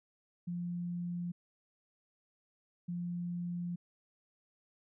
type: tone bursts at uneven times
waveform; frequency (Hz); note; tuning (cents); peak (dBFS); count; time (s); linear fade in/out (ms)
sine; 174.61; F3; 0; -35; 2; 0.47-1.32 / 2.88-3.76; 10
effects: none